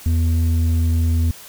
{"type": "tone with low-pass filter", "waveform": "square", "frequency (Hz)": 81.6, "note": "E2", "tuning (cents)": -17, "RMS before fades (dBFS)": -17, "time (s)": [0.06, 1.31], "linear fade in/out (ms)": 0, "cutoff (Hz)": 170, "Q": 7.6, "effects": ["white hiss -40 dBFS RMS until 1.48 s"]}